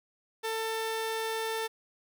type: tone pair together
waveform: 25% pulse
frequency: 446.1 / 1781.7 Hz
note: A4 / A6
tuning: +24 / +21 cents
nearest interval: 2 octaves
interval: 2397 cents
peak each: -28 / -34 dBFS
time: 0.43-1.68 s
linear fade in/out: 20 ms
effects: none